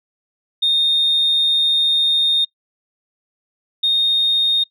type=tone pair in turn; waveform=sine; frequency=3673 / 3692 Hz; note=A#7 / A#7; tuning=-26 / -17 cents; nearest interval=unison; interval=9 cents; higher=second; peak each=-12 dBFS; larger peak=neither; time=0.62-2.45 / 3.83-4.64 s; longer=first; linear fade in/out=10 ms; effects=noise-tail reverb RT60 0.1 s tail -23 dB re dry + tanh soft clip ceiling -9 dBFS